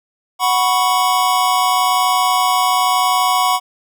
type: chord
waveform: square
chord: F# suspended fourth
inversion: none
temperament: equal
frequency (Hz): 740 / 987.8 / 1108.7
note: F#5 / B5 / C#6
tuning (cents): 0 / 0 / 0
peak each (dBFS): -18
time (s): 0.39-3.6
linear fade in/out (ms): 50
effects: none